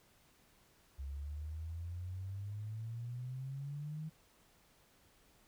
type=exponential sweep; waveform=sine; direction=up; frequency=67.2 to 158.9 Hz; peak=-40 dBFS; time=0.98-4.1 s; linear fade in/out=20 ms; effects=pink hiss -68 dBFS RMS until 5.47 s